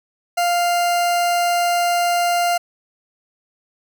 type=tone; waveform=40% pulse; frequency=698.5 Hz; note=F5; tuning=in tune; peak=-15 dBFS; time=0.37-2.58 s; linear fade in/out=10 ms; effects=none